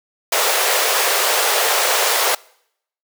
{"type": "high-pass noise", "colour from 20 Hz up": "pink", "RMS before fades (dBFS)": -17, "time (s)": [0.32, 2.35], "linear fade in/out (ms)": 5, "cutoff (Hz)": 430, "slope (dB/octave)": 48, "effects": ["noise-tail reverb RT60 0.7 s tail -24 dB re dry"]}